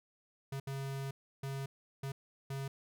square tone bursts at uneven times, 136.5 Hz, C#3, 26 cents flat, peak -38 dBFS, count 5, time 0.52-0.6 / 0.67-1.11 / 1.43-1.66 / 2.03-2.12 / 2.5-2.68 s, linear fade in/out 5 ms, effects none

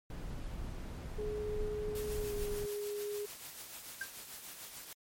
brown noise, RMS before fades -41 dBFS, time 0.1-2.66 s, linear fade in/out 2 ms
sine tone with pitch glide, 421.8 to 413.1 Hz, G#4 to G#4, +27 to -9 cents, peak -36 dBFS, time 1.18-3.26 s, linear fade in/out 10 ms, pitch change -36 cents, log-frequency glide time 2.2-2.31 s
white noise with tremolo, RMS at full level -46 dBFS, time 1.95-4.93 s, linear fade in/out 2 ms, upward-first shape triangle, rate 6.8 Hz, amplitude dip 50%
triangle tone with exponential decay, 1584 Hz, G6, 18 cents sharp, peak -31 dBFS, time 4.01-4.1 s, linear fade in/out 5 ms, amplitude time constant 18 ms
effects MP3 64 kbps

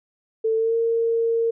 sine tone with pitch glide, 445 to 459.1 Hz, A4 to A#4, +20 to -26 cents, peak -18 dBFS, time 0.44-1.51 s, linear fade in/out 10 ms, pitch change +54 cents, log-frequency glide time 0.56-0.75 s, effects none

